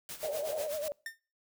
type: noise with tremolo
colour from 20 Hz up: white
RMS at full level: -41 dBFS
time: 0.09-0.88 s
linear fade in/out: 0 ms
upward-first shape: sine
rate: 8.1 Hz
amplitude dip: 75%
type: band-pass noise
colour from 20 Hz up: white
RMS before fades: -43 dBFS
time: 0.23-0.68 s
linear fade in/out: 10 ms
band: 460 to 700 Hz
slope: 48 dB/octave
type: tone with vibrato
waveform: sine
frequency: 603 Hz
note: D5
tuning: 46 cents sharp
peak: -33 dBFS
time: 0.23-0.92 s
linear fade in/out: 0 ms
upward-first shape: sine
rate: 10 Hz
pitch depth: 87 cents each way
type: tone with exponential decay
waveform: 45% pulse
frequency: 1811 Hz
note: A6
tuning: 49 cents sharp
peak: -34 dBFS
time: 1.06-1.19 s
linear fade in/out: 2 ms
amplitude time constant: 27 ms
effects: noise-tail reverb RT60 0.4 s tail -26 dB re dry